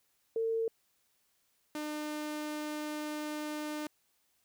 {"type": "tone pair in turn", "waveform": ["sine", "sawtooth"], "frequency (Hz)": [452, 301.7], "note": ["A4", "D4"], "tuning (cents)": [47, 47], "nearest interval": "perfect fifth", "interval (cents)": 700, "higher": "first", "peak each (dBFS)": [-29, -32], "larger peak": "first", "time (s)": [[0.36, 0.68], [1.75, 3.87]], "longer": "second", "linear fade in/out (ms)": 2, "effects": ["white hiss -74 dBFS RMS until 4.44 s"]}